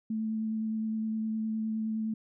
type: tone with vibrato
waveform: sine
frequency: 219.6 Hz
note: A3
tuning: 3 cents flat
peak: -29 dBFS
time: 0.1-2.14 s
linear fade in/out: 5 ms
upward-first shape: sine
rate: 9.7 Hz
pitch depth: 12 cents each way
effects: none